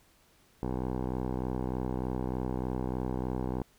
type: tone with low-pass filter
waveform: 10% pulse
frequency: 63.3 Hz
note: B1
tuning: 43 cents sharp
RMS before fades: -33 dBFS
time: 0.63-3.62 s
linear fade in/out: 0 ms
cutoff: 720 Hz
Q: 1.7
effects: pink hiss -64 dBFS RMS until 3.78 s